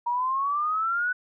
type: exponential sweep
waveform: sine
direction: up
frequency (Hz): 944 to 1500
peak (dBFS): -23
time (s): 0.06-1.13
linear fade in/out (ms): 10
effects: none